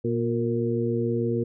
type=harmonic tone with a mistuned harmonic; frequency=118.7 Hz; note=A#2; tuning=32 cents sharp; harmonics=1 / 2 / 3 / 4; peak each=-28 / -28 / -28 / -28 dBFS; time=0.04-1.44 s; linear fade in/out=10 ms; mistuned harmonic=4; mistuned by=-44 cents; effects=none